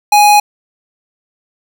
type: tone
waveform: square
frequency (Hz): 830.6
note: G#5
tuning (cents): 0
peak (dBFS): -5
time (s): 0.12-0.4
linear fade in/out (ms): 5
effects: none